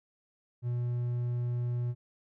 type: tone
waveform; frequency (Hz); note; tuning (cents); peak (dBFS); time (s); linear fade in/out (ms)
triangle; 121.3; B2; -31; -27; 0.62-1.95; 50
effects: none